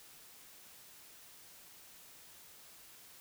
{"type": "silence", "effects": ["white hiss -57 dBFS RMS until 3.2 s"]}